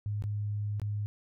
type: tone with dropouts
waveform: sine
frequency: 103.83 Hz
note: G#2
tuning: in tune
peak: -30 dBFS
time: 0.06-1.06 s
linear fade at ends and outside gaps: 0 ms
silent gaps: 0.223-0.239 / 0.798-0.817 s
effects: none